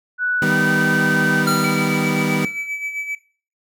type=tone with pitch glide; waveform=sine; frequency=1480 to 1533.1 Hz; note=F#6 to G6; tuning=0 to -39 cents; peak=-17 dBFS; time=0.18-1.46 s; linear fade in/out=50 ms; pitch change=+61 cents; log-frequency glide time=0.42-0.58 s
type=chord; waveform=30% pulse; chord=Eb augmented; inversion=none; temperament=equal; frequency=155.56 / 196 / 246.9 Hz; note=Eb3 / G3 / B3; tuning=0 / 0 / 0 cents; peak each=-19 / -20 / -20 dBFS; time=0.42-2.45 s; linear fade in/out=2 ms
type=tone with exponential decay; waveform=square; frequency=1377 Hz; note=F6; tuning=25 cents flat; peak=-16 dBFS; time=1.47-2.67 s; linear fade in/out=5 ms; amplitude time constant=260 ms
type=tone with tremolo; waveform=triangle; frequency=2298 Hz; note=D7; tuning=38 cents flat; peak=-20 dBFS; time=1.64-3.15 s; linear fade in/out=2 ms; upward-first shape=sine; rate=7.6 Hz; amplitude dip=60%
effects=noise-tail reverb RT60 0.4 s tail -18 dB re dry